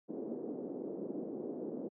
pink band-pass noise, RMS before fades -41 dBFS, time 0.08-1.89 s, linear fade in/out 20 ms, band 230 to 460 Hz, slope 24 dB/octave, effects high-pass 150 Hz 12 dB/octave

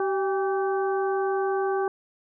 harmonic tone with a mistuned harmonic, 384.8 Hz, G4, 32 cents flat, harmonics 1 / 2 / 3 / 4, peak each -24 / -29 / -34 / -36 dBFS, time 0-1.88 s, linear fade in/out 2 ms, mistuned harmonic 2, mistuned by +63 cents, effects none

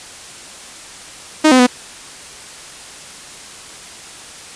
sawtooth tone with pitch steps, 310.3 / 256.2 / 248.3 Hz, D#4 / C4 / B3, -5 / -36 / +9 cents, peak -3 dBFS, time 1.44-1.668 s, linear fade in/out 10 ms, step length 76 ms, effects white hiss -35 dBFS RMS until 4.55 s + resampled to 22050 Hz

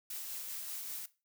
blue noise with tremolo, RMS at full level -41 dBFS, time 0.1-1.06 s, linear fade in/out 5 ms, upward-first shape sine, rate 5.1 Hz, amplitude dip 25%, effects noise-tail reverb RT60 0.3 s tail -18 dB re dry

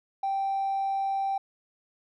sine tone with hard clipping, 782 Hz, G5, 4 cents flat, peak -26 dBFS, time 0.23-1.38 s, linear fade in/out 5 ms, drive 1 dB, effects none

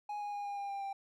triangle tone with pitch steps, 830.6 / 823.4 / 816.3 / 809.3 / 802.3 / 795.4 / 788.5 Hz, G#5 / G#5 / G#5 / G#5 / G5 / G5 / G5, 0 / -15 / -30 / -45 / +40 / +25 / +10 cents, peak -35 dBFS, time 0.09-0.93 s, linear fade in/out 5 ms, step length 120 ms, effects none

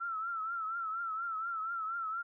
sine tone with vibrato, 1336 Hz, E6, 23 cents sharp, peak -34 dBFS, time 0-2.23 s, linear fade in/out 20 ms, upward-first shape triangle, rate 4.2 Hz, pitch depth 91 cents each way, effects none

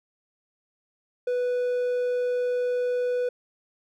triangle tone, 493.8 Hz, B4, in tune, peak -21 dBFS, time 1.27-3.29 s, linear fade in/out 5 ms, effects none

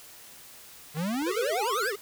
square exponential sweep, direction up, 143.9 to 1864.7 Hz, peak -28 dBFS, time 0.94-1.93 s, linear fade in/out 50 ms
clicks, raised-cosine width 0.5 ms, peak -30 dBFS, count 3, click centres 0.97 / 1.143 / 1.222 s
square tone with vibrato, 445.4 Hz, A4, 21 cents sharp, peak -31 dBFS, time 1.26-1.96 s, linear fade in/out 10 ms, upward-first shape triangle, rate 10 Hz, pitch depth 290 cents each way
effects white hiss -49 dBFS RMS until 2.01 s

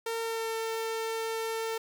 sawtooth tone with pitch glide, 456 to 449.5 Hz, A#4 to A4, -38 to +37 cents, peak -27 dBFS, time 0.06-1.78 s, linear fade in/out 5 ms, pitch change -25 cents, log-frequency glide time 0.2-0.49 s, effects none

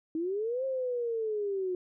sine linear two-way sweep, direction up then down, 311.1 to 536 to 358.9 Hz, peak -29 dBFS, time 0.15-1.75 s, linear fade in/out 2 ms, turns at 0.65 s, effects none

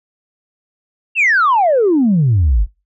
sine exponential sweep, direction down, 2800 to 43.65 Hz, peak -8 dBFS, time 1.15-2.67 s, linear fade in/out 50 ms, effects noise-tail reverb RT60 0.3 s tail -26 dB re dry + tanh soft clip ceiling -6 dBFS

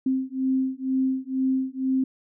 sine beating tone pair, 261.6 / 263.7 Hz, C4 / C4, 0 / +14 cents, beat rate 2.1 Hz, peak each -25 dBFS, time 0.06-2.04 s, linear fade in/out 5 ms, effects none

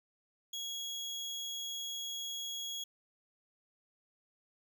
30% pulse tone, 3322 Hz, G#7, in tune, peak -35 dBFS, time 0.53-2.84 s, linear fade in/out 5 ms, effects none

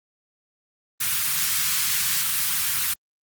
white band-stop noise, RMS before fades -23 dBFS, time 1-2.94 s, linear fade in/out 10 ms, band 160 to 1200 Hz, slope 24 dB/octave, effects high-pass 100 Hz 12 dB/octave + Opus 24 kbps

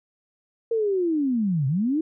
sine linear two-way sweep, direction down then up, 466.3 to 126.9 to 327.1 Hz, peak -20 dBFS, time 0.71-2.01 s, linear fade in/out 5 ms, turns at 1.67 s, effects none

